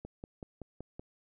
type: click train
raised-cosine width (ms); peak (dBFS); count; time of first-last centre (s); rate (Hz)
2; -29; 6; 0.05-0.995; 5.29
effects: none